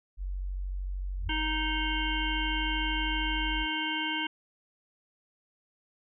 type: tone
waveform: sine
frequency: 46.64 Hz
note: F#1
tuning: 15 cents sharp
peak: -31 dBFS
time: 0.17-3.67 s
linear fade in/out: 50 ms
type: tone with exponential growth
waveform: sine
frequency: 82.41 Hz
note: E2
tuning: in tune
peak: -30 dBFS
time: 1.12-1.29 s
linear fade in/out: 5 ms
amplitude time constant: 36 ms
type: harmonic tone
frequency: 311.2 Hz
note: D#4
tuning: in tune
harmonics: 1 / 3 / 5 / 7 / 9 / 10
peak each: -36 / -36 / -36 / -36 / -36 / -36 dBFS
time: 1.29-4.27 s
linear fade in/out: 5 ms
effects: none